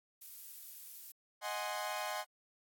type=noise; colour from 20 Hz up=violet; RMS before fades=-49 dBFS; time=0.21-1.12 s; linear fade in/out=10 ms
type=chord; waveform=sawtooth; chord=Ab dominant seventh; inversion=second; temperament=equal; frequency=622.3 / 740 / 830.6 / 1046.5 Hz; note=Eb5 / Gb5 / Ab5 / C6; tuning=0 / 0 / 0 / 0 cents; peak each=-39 dBFS; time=1.41-2.25 s; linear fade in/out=50 ms
effects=AAC 64 kbps